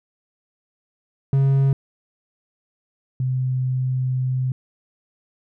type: tone pair in turn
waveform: triangle / sine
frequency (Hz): 136.5 / 128.71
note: C#3 / C3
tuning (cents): -26 / -28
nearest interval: minor second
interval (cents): 102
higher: first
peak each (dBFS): -12 / -19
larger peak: first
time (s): 1.33-1.73 / 3.2-4.52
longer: second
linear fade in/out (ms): 2
effects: none